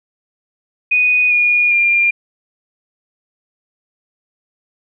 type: tone with pitch steps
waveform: sine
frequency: 2482 / 2439 / 2397 Hz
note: D#7 / D#7 / D7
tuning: -5 / -35 / +35 cents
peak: -10 dBFS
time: 0.91-2.11 s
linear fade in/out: 10 ms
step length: 400 ms
effects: none